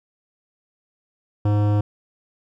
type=tone with hard clipping; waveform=sine; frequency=103.83 Hz; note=G#2; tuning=in tune; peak=-18 dBFS; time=1.45-1.81 s; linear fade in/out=5 ms; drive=16 dB; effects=none